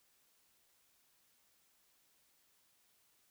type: silence
effects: white hiss -73 dBFS RMS until 3.3 s